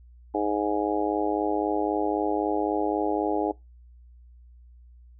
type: harmonic tone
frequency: 103.83 Hz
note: G#2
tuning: in tune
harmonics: 3 / 4 / 5 / 6 / 7 / 8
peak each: -28 / -29 / -33 / -33 / -32 / -30 dBFS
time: 0.34-3.52 s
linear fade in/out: 10 ms
effects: noise-tail reverb RT60 0.2 s tail -23 dB re dry + added 60 Hz sine -48 dBFS peak until 5.19 s